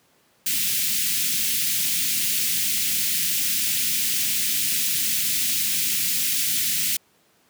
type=band-stop noise; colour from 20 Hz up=white; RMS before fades=-23 dBFS; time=0.46-6.97 s; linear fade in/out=5 ms; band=240 to 2100 Hz; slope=24 dB/octave; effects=pink hiss -61 dBFS RMS until 7.49 s + high-pass 150 Hz 12 dB/octave